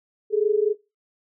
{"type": "tone pair together", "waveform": "sine", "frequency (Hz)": [410, 434.1], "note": ["G#4", "A4"], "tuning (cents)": [-22, -23], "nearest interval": "minor second", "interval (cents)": 99, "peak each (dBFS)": -21, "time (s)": [0.3, 0.75], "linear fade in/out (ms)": 50, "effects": ["noise-tail reverb RT60 0.3 s tail -26 dB re dry"]}